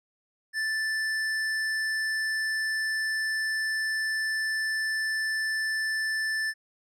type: tone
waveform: square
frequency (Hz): 1760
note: A6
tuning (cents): 0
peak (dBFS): -27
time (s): 0.53-6.54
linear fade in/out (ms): 50
effects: low-pass 9000 Hz 12 dB/octave